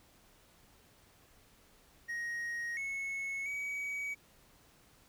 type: tone with pitch steps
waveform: triangle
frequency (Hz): 1878 / 2195 / 2267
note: A#6 / C#7 / C#7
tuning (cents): +12 / -18 / +38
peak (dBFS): -34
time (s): 2.08-4.15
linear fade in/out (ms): 20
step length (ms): 690
effects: pink hiss -64 dBFS RMS until 5.08 s